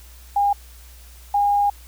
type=tone pair in turn; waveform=sine; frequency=810 / 813.9 Hz; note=G#5 / G#5; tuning=-43 / -35 cents; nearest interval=unison; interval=8 cents; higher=second; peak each=-15 dBFS; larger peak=neither; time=0.36-0.53 / 1.34-1.7 s; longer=second; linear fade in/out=5 ms; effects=added 60 Hz sine -42 dBFS peak until 1.87 s + white hiss -49 dBFS RMS until 1.87 s